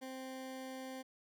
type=tone; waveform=20% pulse; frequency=261.6 Hz; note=C4; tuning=in tune; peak=-39 dBFS; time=0.01-1.03 s; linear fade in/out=20 ms; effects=none

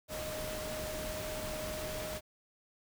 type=tone in noise; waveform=sine; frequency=619 Hz; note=D#5; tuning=9 cents flat; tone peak=-40 dBFS; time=0.08-2.21 s; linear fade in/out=50 ms; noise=pink; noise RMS=-41 dBFS; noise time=0.08-2.21 s; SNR=-2 dB; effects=none

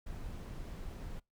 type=noise; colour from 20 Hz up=brown; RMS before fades=-43 dBFS; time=0.06-1.2 s; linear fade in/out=10 ms; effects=noise-tail reverb RT60 0.2 s tail -25 dB re dry

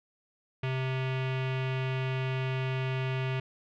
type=tone with low-pass filter; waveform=square; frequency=130.81 Hz; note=C3; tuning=in tune; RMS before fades=-31 dBFS; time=0.63-3.4 s; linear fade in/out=5 ms; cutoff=2700 Hz; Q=2.8; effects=none

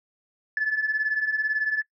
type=beating tone pair; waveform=sine; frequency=1717 / 1735 Hz; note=A6 / A6; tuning=-43 / -25 cents; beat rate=18 Hz; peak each=-26 / -23 dBFS; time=0.57-1.82 s; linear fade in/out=2 ms; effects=noise-tail reverb RT60 0.1 s tail -19 dB re dry + tanh soft clip ceiling -16 dBFS

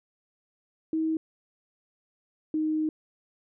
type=tone pair in turn; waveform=sine; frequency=318.8 / 311 Hz; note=D#4 / D#4; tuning=+42 / -1 cents; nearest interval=unison; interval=43 cents; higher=first; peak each=-24 dBFS; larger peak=neither; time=0.93-1.17 / 2.54-2.89 s; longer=second; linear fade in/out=2 ms; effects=none

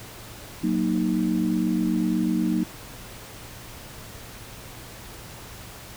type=chord; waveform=sine; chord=D# minor; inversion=first; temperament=equal; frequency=185 / 233.1 / 311.1 Hz; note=F#3 / A#3 / D#4; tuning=0 / 0 / 0 cents; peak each=-25 dBFS; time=0.63-2.64 s; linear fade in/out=10 ms; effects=added 115 Hz sine -48 dBFS peak until 5.96 s + pink hiss -42 dBFS RMS until 5.96 s

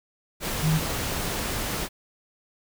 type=tone in noise; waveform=sine; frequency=157.1 Hz; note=D#3; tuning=17 cents sharp; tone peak=-19 dBFS; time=0.61-0.81 s; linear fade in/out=50 ms; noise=pink; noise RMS=-29 dBFS; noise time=0.4-1.89 s; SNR=+7 dB; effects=none

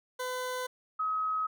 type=tone pair in turn; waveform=20% pulse / sine; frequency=505 / 1272.5 Hz; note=B4 / D#6; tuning=+39 / +39 cents; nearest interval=octave + major third; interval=1600 cents; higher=second; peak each=-28 dBFS; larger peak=neither; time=0.19-0.67 / 0.99-1.47 s; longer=neither; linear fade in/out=10 ms; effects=none

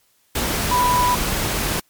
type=tone in noise; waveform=sine; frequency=987.8 Hz; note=B5; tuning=in tune; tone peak=-15 dBFS; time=0.71-1.15 s; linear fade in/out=5 ms; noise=pink; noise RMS=-22 dBFS; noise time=0.35-1.8 s; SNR=+4 dB; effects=white hiss -61 dBFS RMS until 1.89 s + MP3 96 kbps

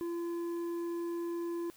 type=tone with tanh clipping; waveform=sine; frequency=341.2 Hz; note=F4; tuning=40 cents flat; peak=-35 dBFS; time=0.01-1.7 s; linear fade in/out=0 ms; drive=7 dB; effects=white hiss -60 dBFS RMS until 1.76 s

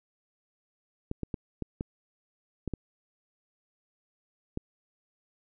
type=clicks; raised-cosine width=3 ms; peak=-19 dBFS; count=8; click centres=1.114 / 1.233 / 1.342 / 1.623 / 1.809 / 2.677 / 2.737 / 4.574 s; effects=none

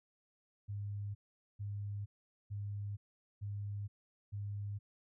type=tone bursts; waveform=sine; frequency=101.9 Hz; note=G#2; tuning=32 cents flat; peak=-38 dBFS; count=5; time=0.68-4.79 s; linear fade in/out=20 ms; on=470 ms; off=440 ms; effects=none

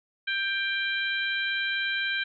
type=harmonic tone; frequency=789 Hz; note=G5; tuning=11 cents sharp; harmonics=2 / 3 / 4 / 5; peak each=-28 / -32 / -34 / -36 dBFS; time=0.27-2.24 s; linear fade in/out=10 ms; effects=none

